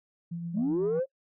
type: tone with tremolo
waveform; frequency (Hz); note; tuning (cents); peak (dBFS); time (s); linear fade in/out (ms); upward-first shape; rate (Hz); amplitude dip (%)
sine; 170; F3; -46; -31; 0.31-1; 10; triangle; 8; 35
type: linear sweep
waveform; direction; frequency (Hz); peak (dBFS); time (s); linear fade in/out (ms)
sine; up; 185.9 to 547; -23; 0.53-1.06; 50
effects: noise-tail reverb RT60 0.1 s tail -25 dB re dry + tanh soft clip ceiling -22 dBFS